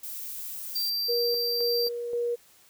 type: noise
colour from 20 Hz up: violet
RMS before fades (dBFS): -37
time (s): 0.03-0.9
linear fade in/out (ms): 5
type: tone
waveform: square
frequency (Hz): 4699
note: D8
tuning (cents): 0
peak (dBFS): -27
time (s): 0.75-1.89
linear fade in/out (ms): 10
type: tone with tremolo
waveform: sine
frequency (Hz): 476.4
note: A#4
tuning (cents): +38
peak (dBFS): -25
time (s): 1.08-2.36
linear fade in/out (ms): 20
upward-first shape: square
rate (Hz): 1.9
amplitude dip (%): 45
effects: white hiss -58 dBFS RMS until 2.69 s